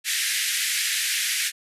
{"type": "band-pass noise", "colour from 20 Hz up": "pink", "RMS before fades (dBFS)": -25, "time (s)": [0.04, 1.52], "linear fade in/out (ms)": 50, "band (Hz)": [1700, 13000], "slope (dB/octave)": 48, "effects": ["resampled to 32000 Hz"]}